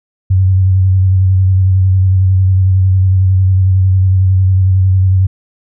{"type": "tone with vibrato", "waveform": "sine", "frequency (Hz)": 94.1, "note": "F#2", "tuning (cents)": 30, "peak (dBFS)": -6, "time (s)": [0.3, 5.27], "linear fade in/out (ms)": 10, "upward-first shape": "square", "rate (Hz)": 11, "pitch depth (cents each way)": 24, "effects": []}